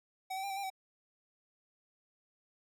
square tone with pitch steps, 757 / 769 / 796 / 772 / 797 / 764 Hz, F#5 / G5 / G5 / G5 / G5 / G5, +39 / -33 / +26 / -27 / +28 / -45 cents, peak -37 dBFS, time 0.3-0.702 s, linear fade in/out 10 ms, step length 67 ms, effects none

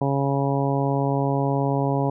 harmonic tone, 138.59 Hz, C#3, in tune, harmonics 1 / 2 / 3 / 4 / 5 / 6 / 7, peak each -23 / -26 / -28 / -29 / -30 / -31 / -31 dBFS, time 0.01-2.1 s, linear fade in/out 5 ms, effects none

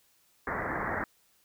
white low-pass noise, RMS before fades -33 dBFS, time 0.47-1.04 s, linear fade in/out 2 ms, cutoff 2000 Hz, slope 96 dB/octave, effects white hiss -67 dBFS RMS until 1.44 s

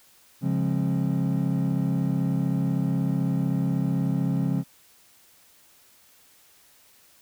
triangle chord, Db major seventh, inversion none, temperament equal with one note detuned, 138.59 / 174.61 / 207.7 / 267.7 Hz, Db3 / F3 / Ab3 / C4, 0 / 0 / 0 / +40 cents, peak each -24 / -24 / -28 / -27 dBFS, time 0.41-4.64 s, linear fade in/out 50 ms, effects tanh soft clip ceiling -11 dBFS + white hiss -57 dBFS RMS until 7.21 s

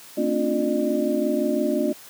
sine tone cluster, 228.1 / 269 / 294.6 / 352 / 603 Hz, A#3 / C4 / D4 / F4 / D5, -37 / +48 / +6 / +14 / +46 cents, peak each -26 dBFS, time 0.17-1.93 s, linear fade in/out 10 ms, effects white hiss -45 dBFS RMS until 2.09 s + high-pass 150 Hz 12 dB/octave

